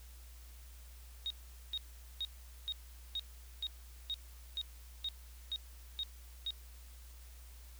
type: tone bursts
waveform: sine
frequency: 3743 Hz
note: A#7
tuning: 6 cents sharp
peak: -35 dBFS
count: 12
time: 1.26-6.506 s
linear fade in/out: 0 ms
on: 43 ms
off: 430 ms
effects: added 60 Hz sine -51 dBFS peak until 7.79 s + white hiss -61 dBFS RMS until 7.79 s